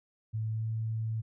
sine tone with pitch glide, 110 to 111.28 Hz, A2 to A2, 0 to +20 cents, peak -30 dBFS, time 0.33-1.22 s, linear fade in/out 20 ms, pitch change +20 cents, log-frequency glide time 0.51-0.65 s, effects none

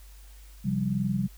sine chord, C suspended fourth, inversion none, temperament equal with one note detuned, 132.87 / 174.61 / 196 Hz, C3 / F3 / G3, +27 / 0 / 0 cents, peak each -30 / -31 / -27 dBFS, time 0.64-1.28 s, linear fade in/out 20 ms, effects added 50 Hz sine -46 dBFS peak until 1.37 s + white hiss -57 dBFS RMS until 1.37 s

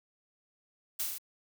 blue noise with echo, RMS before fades -33 dBFS, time 0.99-1.04 s, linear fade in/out 10 ms, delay 36 ms, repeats 4, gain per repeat -2 dB, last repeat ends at 1.184 s, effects none

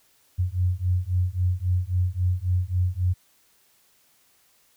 sine beating tone pair, 88.9 / 92.6 Hz, F2 / F#2, +31 / +2 cents, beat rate 3.7 Hz, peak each -24 dBFS, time 0.38-3.14 s, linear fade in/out 20 ms, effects white hiss -62 dBFS RMS until 4.76 s

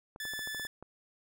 clicks, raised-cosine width 1 ms, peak -33 dBFS, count 9, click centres 0.161 / 0.253 / 0.336 / 0.392 / 0.474 / 0.547 / 0.597 / 0.651 / 0.826 s
sawtooth tone, 1742 Hz, A6, 18 cents flat, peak -33 dBFS, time 0.2-0.67 s, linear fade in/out 2 ms
effects none

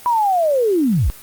sine linear sweep, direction down, 993 to 40.47 Hz, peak -13 dBFS, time 0.06-1.1 s, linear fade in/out 0 ms, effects white hiss -40 dBFS RMS until 1.22 s + Opus 24 kbps

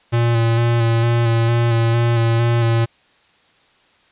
square tone with vibrato, 116.54 Hz, A#2, in tune, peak -14 dBFS, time 0.12-2.86 s, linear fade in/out 20 ms, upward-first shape square, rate 2.2 Hz, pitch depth 19 cents each way, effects white hiss -55 dBFS RMS until 4.11 s + resampled to 8000 Hz

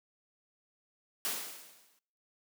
white noise with exponential decay, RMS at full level -32 dBFS, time 1.25-1.99 s, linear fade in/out 0 ms, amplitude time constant 160 ms, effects noise-tail reverb RT60 0.7 s tail -25 dB re dry + high-pass 200 Hz 12 dB/octave

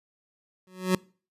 25% pulse tone with exponential growth, 185 Hz, F#3, in tune, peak -14 dBFS, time 0.67-0.95 s, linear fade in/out 2 ms, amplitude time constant 60 ms, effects noise-tail reverb RT60 0.4 s tail -24 dB re dry + resampled to 32000 Hz

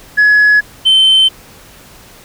sine tone pair in turn, 1690 / 3087 Hz, G#6 / G7, +30 / -27 cents, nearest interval minor seventh, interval 1043 cents, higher second, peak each -3 dBFS, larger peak neither, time 0.17-0.61 / 0.85-1.29 s, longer neither, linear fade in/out 20 ms, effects tanh soft clip ceiling -3 dBFS + pink hiss -39 dBFS RMS until 2.24 s

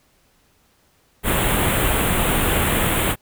pink band-stop noise, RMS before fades -19 dBFS, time 1.23-3.16 s, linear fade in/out 50 ms, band 3500 to 8000 Hz, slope 48 dB/octave, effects pink hiss -60 dBFS RMS until 3.21 s

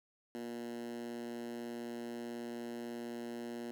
10% pulse tone with high-pass filter, 118.4 Hz, A#2, 27 cents sharp, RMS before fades -43 dBFS, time 0.35-3.71 s, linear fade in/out 0 ms, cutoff 270 Hz, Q 5.1, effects none

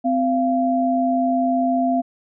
sine tone pair together, 257.7 / 688 Hz, C4 / F5, -26 / -26 cents, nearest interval octave + perfect fourth, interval 1700 cents, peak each -19 / -19 dBFS, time 0.04-2.02 s, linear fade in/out 20 ms, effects none

